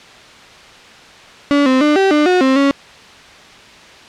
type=tone with pitch steps; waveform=35% pulse; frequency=286.1 / 259.7 / 298.6 / 387.4 / 299 / 363.6 / 264.2 / 278.1 Hz; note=D4 / C4 / D4 / G4 / D4 / F#4 / C4 / C#4; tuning=-45 / -13 / +29 / -20 / +31 / -30 / +17 / +6 cents; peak=-8 dBFS; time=1.51-2.71 s; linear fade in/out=0 ms; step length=150 ms; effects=white hiss -39 dBFS RMS until 4.08 s + low-pass 4000 Hz 12 dB/octave